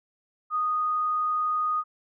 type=tone; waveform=sine; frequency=1239 Hz; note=D#6; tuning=8 cents flat; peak=-23 dBFS; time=0.5-1.84 s; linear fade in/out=50 ms; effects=none